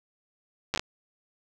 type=slowing click train; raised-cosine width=0.2 ms; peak=-10 dBFS; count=5; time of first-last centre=0.74-0.795 s; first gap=9 ms; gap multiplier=1.29; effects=none